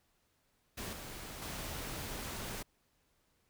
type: noise with level steps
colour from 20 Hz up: pink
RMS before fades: -42 / -46 / -42 dBFS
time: 0.77-2.63 s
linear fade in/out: 10 ms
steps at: 0.93 / 1.42 s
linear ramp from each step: 2 ms
effects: pink hiss -75 dBFS RMS until 3.49 s